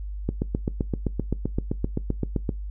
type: click train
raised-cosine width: 3 ms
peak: -11 dBFS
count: 18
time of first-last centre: 0.29-2.492 s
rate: 7.72 Hz
effects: noise-tail reverb RT60 0.2 s tail -22 dB re dry + added 50 Hz sine -30 dBFS peak until 2.7 s